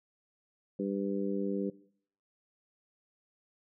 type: harmonic tone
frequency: 99.1 Hz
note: G2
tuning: 19 cents sharp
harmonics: 2 / 3 / 4 / 5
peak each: -34 / -36 / -37 / -38 dBFS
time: 0.79-1.7 s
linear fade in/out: 5 ms
effects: noise-tail reverb RT60 0.6 s tail -20 dB re dry